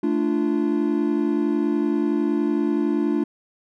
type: chord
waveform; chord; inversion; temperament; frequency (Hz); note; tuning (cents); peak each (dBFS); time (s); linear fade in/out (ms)
triangle; D minor; second; equal with one note detuned; 220 / 293.7 / 344.4; A3 / D4 / F4; 0 / 0 / -24; -23 / -20 / -22; 0.03-3.24; 5
effects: none